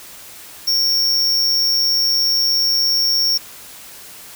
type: tone with amplitude modulation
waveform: square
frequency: 5500 Hz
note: F8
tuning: 27 cents flat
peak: -12 dBFS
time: 0.67-3.38 s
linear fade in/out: 10 ms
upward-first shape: sine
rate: 137 Hz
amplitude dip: 50%
effects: white hiss -38 dBFS RMS until 4.35 s